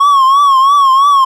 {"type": "tone with vibrato", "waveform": "triangle", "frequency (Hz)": 1100, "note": "C#6", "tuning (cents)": -14, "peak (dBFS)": -3, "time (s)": [0, 1.25], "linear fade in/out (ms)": 10, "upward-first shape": "triangle", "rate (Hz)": 3, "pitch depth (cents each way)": 100, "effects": []}